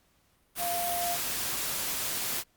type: tone in noise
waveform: sine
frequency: 698.5 Hz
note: F5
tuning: in tune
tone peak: -30 dBFS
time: 0.58-1.18 s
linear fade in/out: 50 ms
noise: white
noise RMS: -32 dBFS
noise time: 0.55-2.44 s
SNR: -1 dB
effects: pink hiss -68 dBFS RMS until 2.56 s + Opus 48 kbps